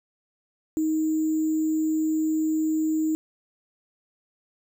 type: tone with sample-and-hold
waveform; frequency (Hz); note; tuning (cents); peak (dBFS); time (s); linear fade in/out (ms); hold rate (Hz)
sine; 313.8; D#4; +15; -21; 0.77-3.15; 0; 7350
effects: none